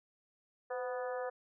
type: harmonic tone with a mistuned harmonic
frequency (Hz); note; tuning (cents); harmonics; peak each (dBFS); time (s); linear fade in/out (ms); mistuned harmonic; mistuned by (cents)
246.9; B3; 0; 2 / 3 / 4 / 5 / 6 / 7; -37 / -43 / -48 / -48 / -50 / -50; 0.7-1.3; 10; 2; +48
effects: none